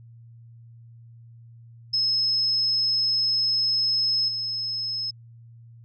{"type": "tone with level steps", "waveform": "sine", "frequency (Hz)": 5180, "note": "E8", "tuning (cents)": -31, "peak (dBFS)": [-20, -26], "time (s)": [1.93, 5.11], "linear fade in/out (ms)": 10, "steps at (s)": 4.28, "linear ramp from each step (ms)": 5, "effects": ["added 116 Hz sine -45 dBFS peak until 5.84 s"]}